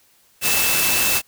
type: tone in noise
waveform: sine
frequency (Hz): 2637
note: E7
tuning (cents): 0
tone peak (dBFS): -23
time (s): 0.41-1.22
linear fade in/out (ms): 50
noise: white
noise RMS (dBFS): -19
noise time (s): 0.41-1.22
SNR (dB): -7
effects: white hiss -57 dBFS RMS until 1.27 s